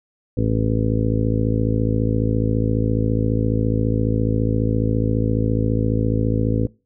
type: harmonic tone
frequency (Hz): 54.6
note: A1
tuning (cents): -13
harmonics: 1 / 2 / 3 / 4 / 5 / 6 / 7 / 8 / 9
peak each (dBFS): -25 / -20 / -29 / -25 / -24 / -35 / -31 / -30 / -28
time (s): 0.37-6.67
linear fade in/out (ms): 5
effects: noise-tail reverb RT60 0.3 s tail -24 dB re dry